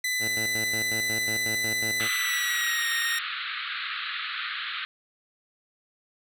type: tone with pitch glide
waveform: sawtooth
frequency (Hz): 2003 to 1858.1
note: B6 to A#6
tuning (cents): +24 to -6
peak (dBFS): -22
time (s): 0.04-3.19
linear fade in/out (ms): 5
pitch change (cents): -130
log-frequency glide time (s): 2.1-2.88
type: tone with tremolo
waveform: 10% pulse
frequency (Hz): 110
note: A2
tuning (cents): 0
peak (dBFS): -25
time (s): 0.19-2.09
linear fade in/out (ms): 50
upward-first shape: square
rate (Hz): 5.5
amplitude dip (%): 70
type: band-pass noise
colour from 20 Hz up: pink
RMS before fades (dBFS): -33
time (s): 2-4.85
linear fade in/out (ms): 0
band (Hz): 1200 to 4200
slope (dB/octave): 96
effects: none